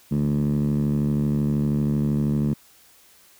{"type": "tone with band-pass filter", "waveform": "10% pulse", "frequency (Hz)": 72.8, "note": "D2", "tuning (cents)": -15, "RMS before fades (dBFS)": -22, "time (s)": [0.11, 2.54], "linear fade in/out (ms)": 10, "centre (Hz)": 180, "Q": 3.9, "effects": ["white hiss -54 dBFS RMS until 3.39 s"]}